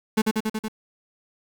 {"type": "tone with echo", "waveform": "35% pulse", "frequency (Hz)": 217.6, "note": "A3", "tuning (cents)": -19, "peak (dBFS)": -15, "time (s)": [0.17, 0.22], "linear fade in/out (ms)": 10, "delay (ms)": 93, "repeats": 5, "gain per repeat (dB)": -2, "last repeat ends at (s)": 0.685, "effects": ["7-bit"]}